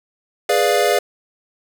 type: chord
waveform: square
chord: G# diminished seventh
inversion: none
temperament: equal with one note detuned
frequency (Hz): 415.3 / 493.9 / 589 / 698.5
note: G#4 / B4 / D5 / F5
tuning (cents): 0 / 0 / +5 / 0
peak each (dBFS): -20 / -21 / -20 / -20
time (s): 0.49-0.99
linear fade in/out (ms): 5
effects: none